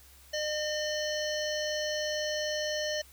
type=harmonic tone; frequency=607 Hz; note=D#5; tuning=43 cents flat; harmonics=1 / 3 / 5 / 7 / 9 / 10; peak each=-32 / -37 / -39 / -40 / -42 / -42 dBFS; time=0.33-3.02 s; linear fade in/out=10 ms; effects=added 67 Hz sine -57 dBFS peak until 3.12 s + white hiss -57 dBFS RMS until 3.12 s